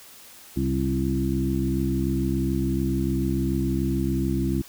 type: harmonic tone with a mistuned harmonic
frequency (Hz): 66.9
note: C2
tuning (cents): +39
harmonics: 1 / 2 / 3 / 4 / 5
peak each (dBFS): -28 / -28 / -28 / -28 / -28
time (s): 0.56-4.62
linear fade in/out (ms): 10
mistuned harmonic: 3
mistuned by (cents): -35
effects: white hiss -47 dBFS RMS until 4.68 s